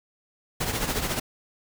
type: noise with tremolo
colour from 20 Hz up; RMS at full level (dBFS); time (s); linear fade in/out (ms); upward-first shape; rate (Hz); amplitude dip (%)
pink; -25; 0.6-1.2; 10; triangle; 14; 65
effects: none